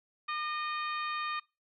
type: harmonic tone with a mistuned harmonic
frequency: 617 Hz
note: D#5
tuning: 15 cents flat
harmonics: 2 / 3 / 4 / 5 / 6 / 7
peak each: -34 / -41 / -40 / -48 / -47 / -48 dBFS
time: 0.28-1.4 s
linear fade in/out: 10 ms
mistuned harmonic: 2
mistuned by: -38 cents
effects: noise-tail reverb RT60 0.3 s tail -26 dB re dry